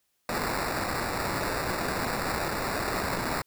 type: noise with sample-and-hold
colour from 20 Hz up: blue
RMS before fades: -30 dBFS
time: 0.29-3.42 s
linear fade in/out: 2 ms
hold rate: 3150 Hz
effects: white hiss -74 dBFS RMS until 3.46 s